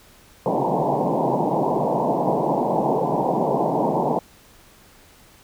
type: band-pass noise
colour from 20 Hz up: white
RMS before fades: -21 dBFS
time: 0.46-4.19 s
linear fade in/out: 2 ms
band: 130 to 970 Hz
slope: 96 dB/octave
effects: pink hiss -51 dBFS RMS until 5.43 s